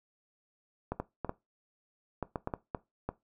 clicks, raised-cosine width 1 ms, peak -19 dBFS, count 10, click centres 0.92 / 1 / 1.247 / 1.294 / 2.227 / 2.358 / 2.474 / 2.538 / 2.748 / 3.09 s, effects noise-tail reverb RT60 0.2 s tail -18 dB re dry

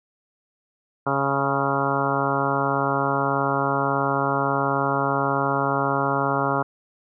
harmonic tone with a mistuned harmonic, 138.59 Hz, C#3, in tune, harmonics 1 / 2 / 3 / 4 / 5 / 6 / 7 / 8 / 9 / 10, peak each -29 / -29 / -29 / -29 / -29 / -29 / -29 / -29 / -29 / -29 dBFS, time 1.06-6.63 s, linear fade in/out 10 ms, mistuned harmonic 8, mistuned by -26 cents, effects none

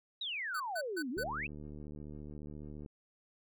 sine exponential two-way sweep, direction down then up, 3951 to 233.1 to 2761 Hz, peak -36 dBFS, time 0.21-1.47 s, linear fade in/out 5 ms, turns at 1.1 s
square tone bursts, 1500 Hz, F#6, 23 cents sharp, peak -37 dBFS, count 4, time 0.54-1.238 s, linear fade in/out 10 ms, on 62 ms, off 150 ms
click train, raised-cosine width 3 ms, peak -35 dBFS, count 127, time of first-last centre 1.17-2.861 s, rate 74.5 Hz
effects none

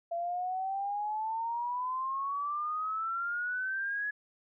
sine exponential sweep, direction up, 675 to 1695 Hz, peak -31 dBFS, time 0.11-4.11 s, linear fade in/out 10 ms, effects none

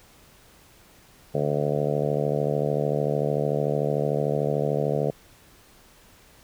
harmonic tone, 73.42 Hz, D2, in tune, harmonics 2 / 3 / 4 / 5 / 6 / 7 / 8 / 9 / 10, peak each -27 / -33 / -36 / -35 / -28 / -29 / -31 / -32 / -39 dBFS, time 1.34-5.11 s, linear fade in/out 10 ms, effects pink hiss -54 dBFS RMS until 6.43 s

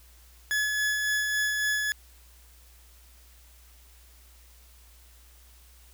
40% pulse tone with tremolo, 1703 Hz, G#6, 43 cents sharp, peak -23 dBFS, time 0.51-1.92 s, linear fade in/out 0 ms, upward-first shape sine, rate 3.6 Hz, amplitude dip 30%, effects added 60 Hz sine -53 dBFS peak until 5.93 s + white hiss -58 dBFS RMS until 5.93 s

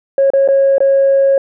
sine tone with dropouts, 547 Hz, C#5, 23 cents flat, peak -6 dBFS, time 0.18-1.38 s, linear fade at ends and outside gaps 2 ms, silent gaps 0.303-0.335 / 0.477-0.486 / 0.782-0.804 s, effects tanh soft clip ceiling -4 dBFS

